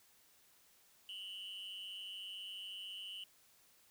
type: tone with amplitude modulation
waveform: triangle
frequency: 2960 Hz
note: F#7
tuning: in tune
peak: -39 dBFS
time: 1.09-3.24 s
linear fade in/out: 2 ms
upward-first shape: sine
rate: 194 Hz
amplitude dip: 85%
effects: tanh soft clip ceiling -36 dBFS + white hiss -68 dBFS RMS until 3.9 s